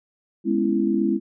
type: chord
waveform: sine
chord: C# minor seventh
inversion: second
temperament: just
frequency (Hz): 207.9 / 249.5 / 277.2 / 332.6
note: G#3 / B3 / C#4 / E4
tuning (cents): +2 / +18 / 0 / +16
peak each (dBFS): -23 / -26 / -26 / -22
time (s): 0.44-1.2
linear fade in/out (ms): 50
effects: none